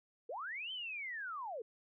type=linear two-way sweep; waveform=sine; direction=up then down; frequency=413.2 to 3136 to 413.2 Hz; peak=-40 dBFS; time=0.29-1.62 s; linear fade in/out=5 ms; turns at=0.72 s; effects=none